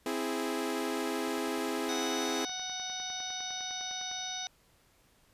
sawtooth chord, C augmented, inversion none, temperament equal, 261.6 / 329.6 / 415.3 Hz, C4 / E4 / G#4, 0 / 0 / 0 cents, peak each -32 dBFS, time 0.06-2.45 s, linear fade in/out 2 ms
click train, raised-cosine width 0.5 ms, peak -35 dBFS, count 29, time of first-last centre 1.28-4.114 s, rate 9.88 Hz
harmonic tone, 741 Hz, F#5, 2 cents sharp, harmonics 1 / 2 / 3 / 4 / 5 / 6 / 7 / 8, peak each -43 / -47 / -48 / -49 / -39 / -51 / -47 / -41 dBFS, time 1.89-4.47 s, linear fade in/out 0 ms
effects pink hiss -66 dBFS RMS until 5.33 s + resampled to 32000 Hz

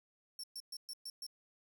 sawtooth tone bursts, 5440 Hz, F8, 46 cents flat, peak -40 dBFS, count 6, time 0.39-1.266 s, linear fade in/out 2 ms, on 46 ms, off 120 ms, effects none

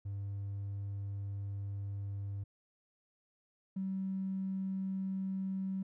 triangle tone pair in turn, 99.8 / 191.19 Hz, G2 / G3, +32 / -43 cents, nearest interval major seventh, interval 1125 cents, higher second, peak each -34 / -30 dBFS, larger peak second, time 0.05-2.44 / 3.76-5.83 s, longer first, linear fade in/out 10 ms, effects tanh soft clip ceiling -32 dBFS

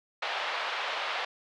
pink band-pass noise, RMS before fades -33 dBFS, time 0.22-1.25 s, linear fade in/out 5 ms, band 630 to 3800 Hz, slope 24 dB/octave, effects none

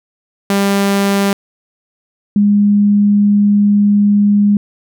sawtooth / sine tone pair in turn, 198.7 / 204.8 Hz, G3 / G#3, +24 / -24 cents, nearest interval minor second, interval 52 cents, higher second, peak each -7 dBFS, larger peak neither, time 0.5-1.33 / 2.36-4.57 s, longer second, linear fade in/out 2 ms, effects none

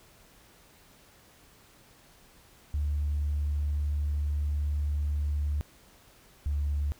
sine tone pair in turn, 73.42 / 72.58 Hz, D2 / D2, 0 / -20 cents, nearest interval unison, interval 20 cents, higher first, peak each -25 dBFS, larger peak neither, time 2.74-5.61 / 6.46-6.92 s, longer first, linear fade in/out 0 ms, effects tanh soft clip ceiling -22 dBFS + pink hiss -58 dBFS RMS until 6.99 s

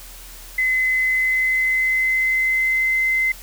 sine tone with pitch glide, 2037 to 2063 Hz, C7 to C7, -47 to -25 cents, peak -16 dBFS, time 0.58-3.32 s, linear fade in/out 5 ms, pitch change +22 cents, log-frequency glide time 1.08-3.03 s, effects added 40 Hz sine -40 dBFS peak until 3.42 s + white hiss -41 dBFS RMS until 3.42 s

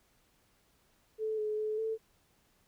sine tone with pitch steps, 436.3 / 426.5 / 430.1 / 443.2 Hz, A4 / G#4 / A4 / A4, -15 / +46 / -39 / +13 cents, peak -31 dBFS, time 1.18-1.98 s, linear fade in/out 50 ms, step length 200 ms, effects pink hiss -70 dBFS RMS until 2.67 s

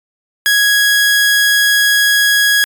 sawtooth tone, 1661 Hz, G#6, in tune, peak -5 dBFS, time 0.46-2.64 s, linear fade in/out 0 ms, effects MP3 96 kbps

